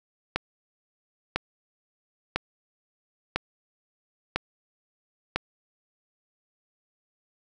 click train, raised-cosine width 0.3 ms, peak -8 dBFS, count 6, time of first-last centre 0.36-5.36 s, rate 1 Hz, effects none

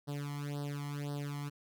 sawtooth tone with flanger, 144.2 Hz, D3, 31 cents flat, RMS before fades -39 dBFS, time 0.07-1.5 s, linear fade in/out 20 ms, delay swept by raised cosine 0.21 to 0.97 ms, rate 1.9 Hz, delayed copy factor +1, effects none

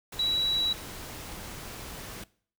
sine tone in noise, 3906 Hz, B7, 20 cents flat, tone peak -24 dBFS, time 0.19-0.73 s, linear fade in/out 5 ms, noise pink, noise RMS -41 dBFS, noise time 0.12-2.24 s, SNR +14 dB, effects noise-tail reverb RT60 0.5 s tail -21 dB re dry

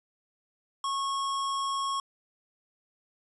square tone, 1096 Hz, C#6, 20 cents flat, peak -29 dBFS, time 0.84-2 s, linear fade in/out 2 ms, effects resampled to 24000 Hz

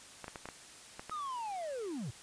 clicks, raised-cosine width 0.5 ms, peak -27 dBFS, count 7, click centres 0.243 / 0.281 / 0.358 / 0.456 / 0.488 / 0.995 / 1.096 s
triangle linear sweep, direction down, 1276 to 98.9 Hz, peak -35 dBFS, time 1.11-2.11 s, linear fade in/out 10 ms
effects white hiss -53 dBFS RMS until 2.22 s + resampled to 22050 Hz

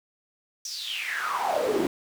brown noise with high-pass filter sweep, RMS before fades -28 dBFS, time 0.65-1.87 s, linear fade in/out 2 ms, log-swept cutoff 5900 to 290 Hz, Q 8.2, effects none

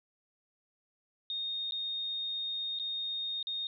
sine tone with dropouts, 3696 Hz, A#7, 16 cents flat, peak -33 dBFS, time 1.3-3.67 s, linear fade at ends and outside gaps 1 ms, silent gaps 1.71-1.721 / 2.789-2.797 / 3.428-3.47 s, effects none

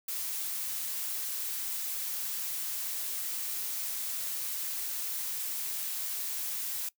blue noise, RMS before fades -35 dBFS, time 0.08-6.89 s, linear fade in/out 5 ms, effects noise-tail reverb RT60 0.1 s tail -20 dB re dry

